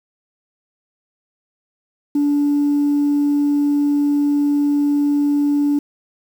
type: tone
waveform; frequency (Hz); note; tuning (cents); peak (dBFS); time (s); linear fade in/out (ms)
sine; 289.2; D4; -27; -12; 2.15-5.79; 5
effects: tanh soft clip ceiling -11 dBFS + 7-bit